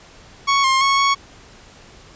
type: tone with pitch steps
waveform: sawtooth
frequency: 1111 / 1064 / 1102 / 1110 Hz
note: C#6 / C6 / C#6 / C#6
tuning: +4 / +29 / -11 / +2 cents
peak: -10 dBFS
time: 0.47-1.15 s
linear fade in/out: 20 ms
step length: 170 ms
effects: pink hiss -45 dBFS RMS until 2.15 s + resampled to 16000 Hz